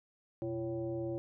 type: tone with frequency modulation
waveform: sine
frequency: 340.2 Hz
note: F4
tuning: 45 cents flat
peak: -34 dBFS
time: 0.42-1.18 s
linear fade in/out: 0 ms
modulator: 215 Hz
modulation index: 0.99
effects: none